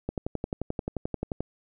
click train, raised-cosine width 2 ms, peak -16 dBFS, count 16, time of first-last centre 0.09-1.406 s, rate 11.4 Hz, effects none

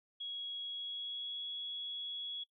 sine tone with pitch glide, 3322 to 3353 Hz, G#7 to G#7, 0 to +16 cents, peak -39 dBFS, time 0.2-2.44 s, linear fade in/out 10 ms, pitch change +16 cents, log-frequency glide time 0.61-1.45 s, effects noise-tail reverb RT60 0.1 s tail -21 dB re dry

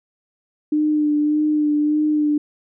sine tone with vibrato, 300.4 Hz, D4, 39 cents sharp, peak -15 dBFS, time 0.72-2.38 s, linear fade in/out 5 ms, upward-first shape sine, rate 1.7 Hz, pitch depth 22 cents each way, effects none

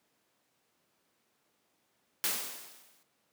white noise with exponential decay, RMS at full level -29 dBFS, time 2.24-3.03 s, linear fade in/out 0 ms, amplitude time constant 170 ms, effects pink hiss -74 dBFS RMS until 3.32 s + high-pass 200 Hz 12 dB/octave

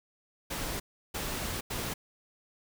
pink noise bursts at uneven times, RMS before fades -35 dBFS, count 3, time 0.5-0.8 / 1.14-1.61 / 1.7-1.94 s, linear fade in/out 10 ms, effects none

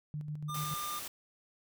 sine tone with tremolo, 150.1 Hz, D3, 38 cents sharp, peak -35 dBFS, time 0.14-0.74 s, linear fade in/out 0 ms, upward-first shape square, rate 7 Hz, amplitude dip 45%
square tone, 1200 Hz, D6, 37 cents sharp, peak -38 dBFS, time 0.48-1 s, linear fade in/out 20 ms
white noise, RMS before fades -42 dBFS, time 0.54-1.08 s, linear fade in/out 5 ms
effects none

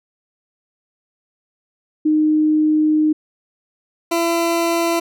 sine / 20% pulse tone pair in turn, 307.6 / 336.9 Hz, D#4 / E4, -20 / +38 cents, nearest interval major second, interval 158 cents, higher second, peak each -12 / -11 dBFS, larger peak second, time 2.05-3.13 / 4.11-5 s, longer first, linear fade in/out 10 ms, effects none

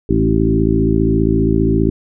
harmonic tone with a mistuned harmonic, 55 Hz, A1, in tune, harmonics 1 / 2 / 3 / 4 / 5 / 6 / 7, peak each -19 / -19 / -19 / -19 / -19 / -19 / -19 dBFS, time 0.09-1.9 s, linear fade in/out 5 ms, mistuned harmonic 6, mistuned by -18 cents, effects none

